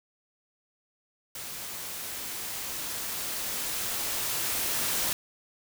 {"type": "noise with level ramp", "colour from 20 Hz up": "white", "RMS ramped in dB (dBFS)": [-39, -28], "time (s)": [1.35, 5.13], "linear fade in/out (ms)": 2, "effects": []}